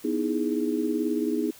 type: chord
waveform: sine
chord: E major seventh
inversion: second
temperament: equal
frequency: 246.9 / 311.1 / 329.6 / 415.3 Hz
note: B3 / D#4 / E4 / G#4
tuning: 0 / 0 / 0 / 0 cents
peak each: -29 / -27 / -32 / -30 dBFS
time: 0.04-1.51 s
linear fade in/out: 10 ms
effects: white hiss -50 dBFS RMS until 1.59 s